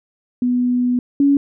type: tone pair in turn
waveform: sine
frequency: 246.9 / 281.2 Hz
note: B3 / C#4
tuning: 0 / +25 cents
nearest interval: major second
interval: 225 cents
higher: second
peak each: -14 / -10 dBFS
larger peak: second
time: 0.42-0.99 / 1.2-1.37 s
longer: first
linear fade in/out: 2 ms
effects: none